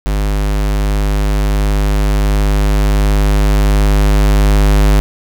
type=tone with level ramp; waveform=square; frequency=50.7 Hz; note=G#1; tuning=41 cents flat; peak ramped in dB=-13 to -7 dBFS; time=0.06-5 s; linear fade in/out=0 ms; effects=none